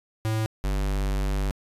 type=tone pair in turn; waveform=square; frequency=110 / 49 Hz; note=A2 / G1; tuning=0 / 0 cents; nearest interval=octave + major second; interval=1400 cents; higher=first; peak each=-24 dBFS; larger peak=neither; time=0.25-0.46 / 0.64-1.51 s; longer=second; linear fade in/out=0 ms; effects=resampled to 32000 Hz